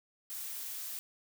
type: noise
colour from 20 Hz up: blue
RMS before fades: -41 dBFS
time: 0.3-0.99 s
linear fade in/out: 0 ms
effects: none